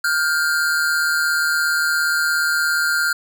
square tone pair together, 1410.9 / 1568 Hz, F6 / G6, +17 / 0 cents, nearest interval major second, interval 183 cents, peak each -19 / -22 dBFS, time 0.04-3.13 s, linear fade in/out 5 ms, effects none

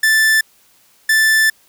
45% pulse tone pair in turn, 1760 / 1760 Hz, A6 / A6, 0 / 0 cents, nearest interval unison, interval 0 cents, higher neither, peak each -10 dBFS, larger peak neither, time 0.03-0.41 / 1.09-1.5 s, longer second, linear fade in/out 5 ms, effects white hiss -53 dBFS RMS until 1.68 s

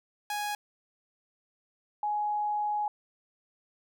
sawtooth / sine tone pair in turn, 830 / 836.7 Hz, G#5 / G#5, -1 / +13 cents, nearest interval unison, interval 14 cents, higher second, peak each -27 dBFS, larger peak neither, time 0.3-0.55 / 2.03-2.88 s, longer second, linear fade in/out 2 ms, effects none

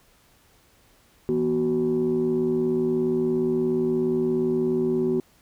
sine tone cluster, 165.4 / 242.4 / 374.5 Hz, E3 / B3 / F#4, +6 / -32 / +21 cents, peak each -30 / -24 / -21 dBFS, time 1.29-5.2 s, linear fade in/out 0 ms, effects tanh soft clip ceiling -15 dBFS + pink hiss -59 dBFS RMS until 5.41 s

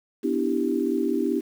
sine chord, E minor seventh, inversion second, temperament equal with one note detuned, 248.7 / 293.7 / 329.6 / 392 Hz, B3 / D4 / E4 / G4, +12 / 0 / 0 / 0 cents, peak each -27 dBFS, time 0.23-1.41 s, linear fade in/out 20 ms, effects 8-bit

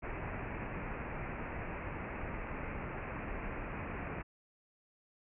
pink low-pass noise, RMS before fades -41 dBFS, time 0.02-4.23 s, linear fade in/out 20 ms, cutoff 2600 Hz, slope 96 dB/octave, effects none

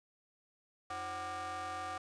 40% pulse ring-modulated tone, 220 Hz, A3, in tune, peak -35 dBFS, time 0.9-1.98 s, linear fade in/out 5 ms, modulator 968 Hz, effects resampled to 22050 Hz + 12-bit

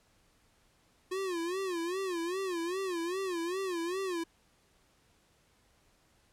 square tone with vibrato, 359.5 Hz, F#4, 50 cents flat, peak -33 dBFS, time 1.11-4.24 s, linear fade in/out 10 ms, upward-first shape sine, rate 2.5 Hz, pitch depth 140 cents each way, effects pink hiss -68 dBFS RMS until 6.32 s + low-pass 11000 Hz 12 dB/octave

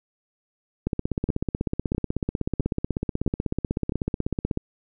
two click trains, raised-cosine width 3 ms, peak -13 / -11 dBFS, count 5 / 61, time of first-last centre 1.29-3.922 / 0.87-4.574 s, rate 1.52 / 16.2 Hz, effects none

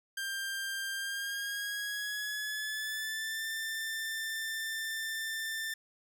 sawtooth tone with pitch glide, 1589 to 1783.6 Hz, G6 to A6, +23 to +23 cents, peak -31 dBFS, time 0.17-5.74 s, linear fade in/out 5 ms, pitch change +200 cents, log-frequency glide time 0.94-3.45 s, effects none

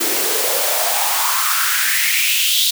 white noise with high-pass filter sweep, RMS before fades -17 dBFS, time 0-2.71 s, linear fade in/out 10 ms, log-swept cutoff 310 to 3700 Hz, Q 4.3, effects none

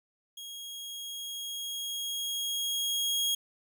sawtooth tone with level ramp, 3283 Hz, G#7, 21 cents flat, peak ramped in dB -38 to -23 dBFS, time 0.37-3.35 s, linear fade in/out 5 ms, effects none

